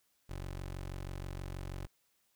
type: tone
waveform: 20% pulse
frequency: 46.25 Hz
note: F#1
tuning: in tune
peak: -35 dBFS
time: 0.29-1.87 s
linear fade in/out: 10 ms
effects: white hiss -75 dBFS RMS until 2.35 s

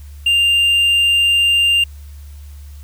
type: tone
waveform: triangle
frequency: 2794 Hz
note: F7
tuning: in tune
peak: -9 dBFS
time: 0.26-1.84 s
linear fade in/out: 5 ms
effects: added 72 Hz sine -32 dBFS peak until 2.83 s + white hiss -50 dBFS RMS until 2.83 s

